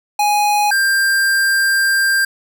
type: tone pair in turn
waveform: square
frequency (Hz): 830.6 / 1588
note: G#5 / G6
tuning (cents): 0 / +22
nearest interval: major seventh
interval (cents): 1122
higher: second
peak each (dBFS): -13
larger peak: neither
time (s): 0.19-0.71 / 0.71-2.25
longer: second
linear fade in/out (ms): 5
effects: none